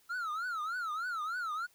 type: tone with vibrato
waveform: triangle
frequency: 1344 Hz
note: E6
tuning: 33 cents sharp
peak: -32 dBFS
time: 0.09-1.67 s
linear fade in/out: 20 ms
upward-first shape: triangle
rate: 3.3 Hz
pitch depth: 210 cents each way
effects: white hiss -67 dBFS RMS until 1.74 s